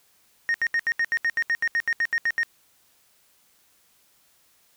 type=tone bursts; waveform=sine; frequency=1854 Hz; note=A#6; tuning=10 cents flat; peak=-17 dBFS; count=16; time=0.49-2.432 s; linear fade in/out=0 ms; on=52 ms; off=74 ms; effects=tanh soft clip ceiling -19 dBFS + white hiss -62 dBFS RMS until 4.76 s